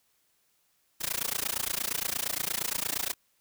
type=noise with amplitude modulation; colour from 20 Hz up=white; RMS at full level=-28 dBFS; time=1-3.14 s; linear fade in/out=20 ms; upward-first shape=sine; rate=28.6 Hz; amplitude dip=100%; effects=white hiss -71 dBFS RMS until 3.4 s